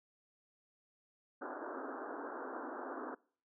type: band-pass noise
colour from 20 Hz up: pink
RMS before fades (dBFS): -44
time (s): 1.41-3.15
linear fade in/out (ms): 10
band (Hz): 250 to 1600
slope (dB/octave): 96
effects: noise-tail reverb RT60 0.5 s tail -25 dB re dry